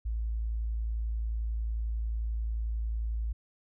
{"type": "tone", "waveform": "sine", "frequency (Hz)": 55.6, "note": "A1", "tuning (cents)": 19, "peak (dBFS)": -29, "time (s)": [0.05, 3.33], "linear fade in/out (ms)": 10, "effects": []}